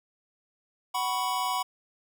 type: chord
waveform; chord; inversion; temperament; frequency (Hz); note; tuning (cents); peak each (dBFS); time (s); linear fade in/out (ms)
square; F# suspended fourth; none; equal with one note detuned; 747.7 / 987.8 / 1108.7; F#5 / B5 / C#6; +18 / 0 / 0; -33 / -30 / -34; 0.94-1.63; 10
effects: none